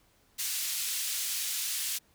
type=band-pass noise; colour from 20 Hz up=white; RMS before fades=-33 dBFS; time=0.38-1.99 s; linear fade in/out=20 ms; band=2600 to 13000 Hz; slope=12 dB/octave; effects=pink hiss -66 dBFS RMS until 2.14 s